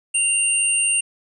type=tone pair together; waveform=sine; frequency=2773 / 8804 Hz; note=F7 / C#9; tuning=-13 / -13 cents; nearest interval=octave + minor sixth; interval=2000 cents; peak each=-21 / -18 dBFS; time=0.14-1.01 s; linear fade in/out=10 ms; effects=none